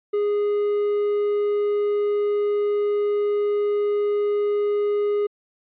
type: tone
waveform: triangle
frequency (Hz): 412.7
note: G#4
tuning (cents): -11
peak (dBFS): -17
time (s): 0.13-5.27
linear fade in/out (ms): 10
effects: resampled to 8000 Hz